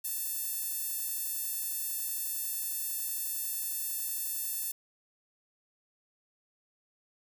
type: tone with high-pass filter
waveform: sawtooth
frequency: 889 Hz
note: A5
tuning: 18 cents sharp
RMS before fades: -35 dBFS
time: 0.04-4.72 s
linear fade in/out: 10 ms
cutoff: 11000 Hz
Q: 1
effects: none